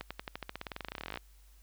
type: accelerating click train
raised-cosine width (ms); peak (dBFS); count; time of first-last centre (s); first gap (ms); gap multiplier
0.3; -22; 27; 0.01-1.174; 96; 0.93
effects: added 50 Hz sine -56 dBFS peak until 1.62 s + white hiss -67 dBFS RMS until 1.62 s